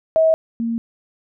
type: tone pair in turn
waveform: sine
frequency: 642 / 230.5 Hz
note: E5 / A#3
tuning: -46 / -19 cents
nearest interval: octave + tritone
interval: 1773 cents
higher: first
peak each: -11 / -19 dBFS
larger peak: first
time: 0.16-0.34 / 0.6-0.78 s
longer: neither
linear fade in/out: 0 ms
effects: none